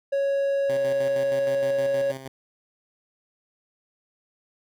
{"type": "tone", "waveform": "triangle", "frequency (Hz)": 554.4, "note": "C#5", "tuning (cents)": 0, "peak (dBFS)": -19, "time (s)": [0.12, 2.12], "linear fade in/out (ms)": 10}
{"type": "tone with tremolo", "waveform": "10% pulse", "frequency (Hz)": 133.2, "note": "C3", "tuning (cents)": 31, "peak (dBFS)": -25, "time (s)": [0.69, 2.28], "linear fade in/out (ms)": 5, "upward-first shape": "square", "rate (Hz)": 6.4, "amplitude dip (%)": 55}
{"effects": []}